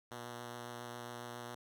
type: tone with vibrato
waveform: 5% pulse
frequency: 120 Hz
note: B2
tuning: 49 cents flat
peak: -33 dBFS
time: 0.11-1.55 s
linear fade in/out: 5 ms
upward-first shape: triangle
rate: 7.3 Hz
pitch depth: 14 cents each way
effects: none